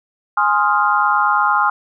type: chord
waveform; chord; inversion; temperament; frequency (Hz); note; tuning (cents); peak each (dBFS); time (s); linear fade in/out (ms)
sine; F minor seventh; first; equal with one note detuned; 830.6 / 1046.5 / 1248.1 / 1396.9; Ab5 / C6 / Eb6 / F6; 0 / 0 / +5 / 0; -18; 0.37-1.7; 5
effects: none